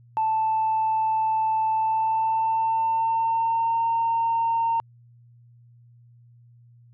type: tone with pitch glide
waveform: sine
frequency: 880 to 916.3 Hz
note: A5 to A#5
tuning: 0 to -30 cents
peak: -19 dBFS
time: 0.17-4.8 s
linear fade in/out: 0 ms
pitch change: +70 cents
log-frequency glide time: 1.72-3.81 s
effects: tanh soft clip ceiling -16 dBFS + added 119 Hz sine -50 dBFS peak until 6.93 s